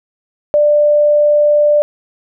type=tone; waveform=sine; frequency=592 Hz; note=D5; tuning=14 cents sharp; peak=-7 dBFS; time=0.54-1.82 s; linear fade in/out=0 ms; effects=none